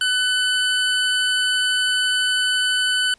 square tone pair together, 1500 / 3006 Hz, F#6 / F#7, +23 / +27 cents, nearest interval octave, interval 1204 cents, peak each -21 dBFS, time 0.01-3.14 s, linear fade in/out 2 ms, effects pink hiss -56 dBFS RMS until 3.18 s + resampled to 22050 Hz

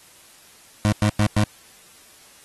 25% pulse tone bursts, 104.9 Hz, G#2, 18 cents sharp, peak -12 dBFS, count 4, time 0.85-1.44 s, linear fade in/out 0 ms, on 74 ms, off 98 ms, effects white hiss -50 dBFS RMS until 2.44 s + AAC 32 kbps

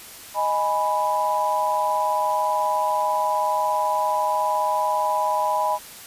sine chord, G# minor, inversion second, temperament equal, 622.3 / 830.6 / 987.8 Hz, D#5 / G#5 / B5, 0 / 0 / 0 cents, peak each -26 / -24 / -22 dBFS, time 0.34-5.79 s, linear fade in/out 50 ms, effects white hiss -41 dBFS RMS until 6.06 s + resampled to 32000 Hz

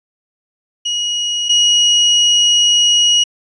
35% pulse tone pair in turn, 2899 / 2899 Hz, F#7 / F#7, -36 / -36 cents, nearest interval unison, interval 0 cents, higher neither, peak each -14 / -7 dBFS, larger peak second, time 0.85-1.49 / 1.49-3.24 s, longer second, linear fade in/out 10 ms, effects resampled to 22050 Hz

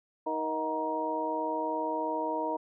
harmonic tone with a mistuned harmonic, 157.1 Hz, D#3, 17 cents sharp, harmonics 2 / 3 / 4 / 5 / 6, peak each -36 / -37 / -35 / -43 / -32 dBFS, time 0.26-2.57 s, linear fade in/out 10 ms, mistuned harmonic 5, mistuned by -110 cents, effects none

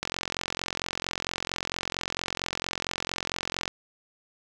click train, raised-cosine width 0.2 ms, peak -11 dBFS, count 163, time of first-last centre 0.03-3.679 s, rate 44.4 Hz, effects none

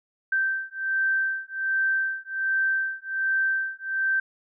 sine beating tone pair, 1559 / 1560.3 Hz, G6 / G6, -10 / -9 cents, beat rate 1.3 Hz, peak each -26 dBFS, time 0.32-4.2 s, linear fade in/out 5 ms, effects none

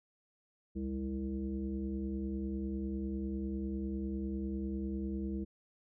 sine tone with frequency modulation, 200 Hz, G3, 35 cents sharp, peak -34 dBFS, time 0.75-5.45 s, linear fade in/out 20 ms, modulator 130 Hz, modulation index 1.2, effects none

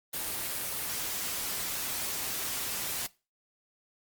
white noise, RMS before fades -34 dBFS, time 0.13-3.07 s, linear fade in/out 10 ms, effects noise-tail reverb RT60 0.3 s tail -21 dB re dry + Opus 24 kbps

